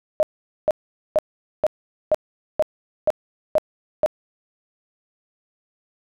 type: tone bursts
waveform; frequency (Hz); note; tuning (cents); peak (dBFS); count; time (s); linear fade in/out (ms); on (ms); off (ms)
sine; 616; D#5; -17; -13; 9; 0.2-4.061; 0; 29; 450
effects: none